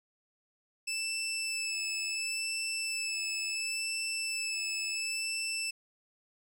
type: tone with vibrato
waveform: 20% pulse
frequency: 2637 Hz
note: E7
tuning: in tune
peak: -27 dBFS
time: 0.87-5.71 s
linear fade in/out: 10 ms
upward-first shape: sine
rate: 0.71 Hz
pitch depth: 16 cents each way
effects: none